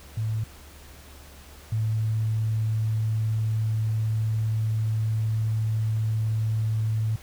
sine tone pair in turn, 110 / 110 Hz, A2 / A2, 0 / 0 cents, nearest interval unison, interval 0 cents, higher neither, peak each -24 / -22 dBFS, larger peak second, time 0.17-0.44 / 1.72-7.16 s, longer second, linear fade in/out 5 ms, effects added 71 Hz sine -47 dBFS peak until 7.22 s + pink hiss -49 dBFS RMS until 7.22 s

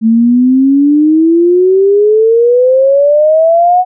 sine exponential sweep, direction up, 220 to 740 Hz, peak -4 dBFS, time 0.01-3.85 s, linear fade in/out 50 ms, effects none

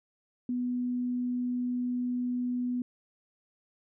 sine tone, 247 Hz, B3, in tune, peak -28 dBFS, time 0.49-2.82 s, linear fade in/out 2 ms, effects none

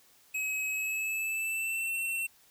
square tone with pitch glide, 2555 to 2705 Hz, D#7 to E7, +45 to +44 cents, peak -31 dBFS, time 0.34-2.27 s, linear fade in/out 10 ms, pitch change +99 cents, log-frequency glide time 0.69-1.96 s, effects white hiss -62 dBFS RMS until 2.5 s

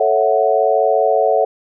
sine chord, F# minor seventh, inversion first, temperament equal, 440 / 554.4 / 659.3 / 740 Hz, A4 / C#5 / E5 / F#5, 0 / 0 / 0 / 0 cents, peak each -17 dBFS, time 0-1.45 s, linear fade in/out 5 ms, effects none

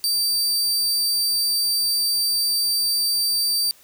sawtooth tone, 4651 Hz, D8, 18 cents flat, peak -16 dBFS, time 0.04-3.71 s, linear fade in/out 0 ms, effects white hiss -52 dBFS RMS until 3.83 s

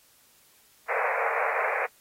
pink band-pass noise, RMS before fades -28 dBFS, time 0.88-1.87 s, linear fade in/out 20 ms, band 450 to 2400 Hz, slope 96 dB/octave, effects white hiss -60 dBFS RMS until 2 s + AAC 48 kbps

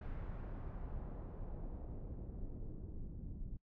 brown noise with low-pass filter sweep, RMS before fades -45 dBFS, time 0.01-3.57 s, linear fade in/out 5 ms, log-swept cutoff 1900 to 230 Hz, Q 0.95, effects noise-tail reverb RT60 0.1 s tail -26 dB re dry

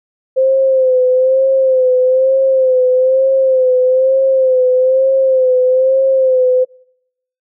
sine tone with vibrato, 520 Hz, C5, 11 cents flat, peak -8 dBFS, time 0.36-6.65 s, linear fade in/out 20 ms, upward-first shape sine, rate 1.1 Hz, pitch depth 46 cents each way, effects noise-tail reverb RT60 0.8 s tail -26 dB re dry

